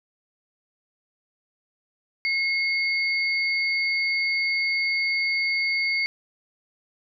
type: tone pair together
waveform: sine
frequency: 2163 / 4583 Hz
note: C#7 / D8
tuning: -43 / -43 cents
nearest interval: octave + minor second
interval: 1300 cents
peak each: -22 / -29 dBFS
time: 2.25-6.06 s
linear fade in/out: 0 ms
effects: none